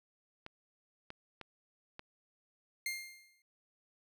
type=clicks; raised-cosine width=0.3 ms; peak=-29 dBFS; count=4; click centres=0.464 / 1.104 / 1.413 / 1.994 s
type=tone with exponential decay; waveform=sawtooth; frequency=2114 Hz; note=C7; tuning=17 cents sharp; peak=-30 dBFS; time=2.86-3.42 s; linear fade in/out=2 ms; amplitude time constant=120 ms
effects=none